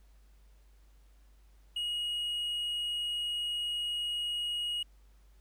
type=tone; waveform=triangle; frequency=2888 Hz; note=F#7; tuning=43 cents flat; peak=-30 dBFS; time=1.76-4.83 s; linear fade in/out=5 ms; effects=added 50 Hz sine -57 dBFS peak until 5.4 s + pink hiss -71 dBFS RMS until 5.4 s